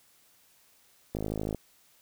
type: click train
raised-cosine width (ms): 2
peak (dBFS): -19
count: 22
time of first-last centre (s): 1.15-1.547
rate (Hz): 52.9
effects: white hiss -63 dBFS RMS until 2.01 s